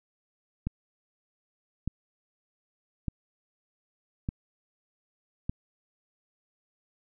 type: click train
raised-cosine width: 5 ms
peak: -17 dBFS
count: 5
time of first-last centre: 0.67-5.495 s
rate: 0.829 Hz
effects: none